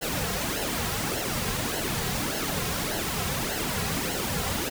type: noise with flanger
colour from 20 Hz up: pink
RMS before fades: -29 dBFS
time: 0.01-4.7 s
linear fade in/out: 20 ms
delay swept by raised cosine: 0.83 to 3.43 ms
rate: 1.7 Hz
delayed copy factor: -0.65
effects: none